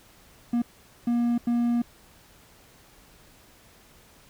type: tone bursts at uneven times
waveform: triangle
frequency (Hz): 237.9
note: A#3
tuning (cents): +35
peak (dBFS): -19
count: 3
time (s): 0.53-0.62 / 1.07-1.38 / 1.47-1.82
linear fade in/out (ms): 5
effects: pink hiss -55 dBFS RMS until 4.29 s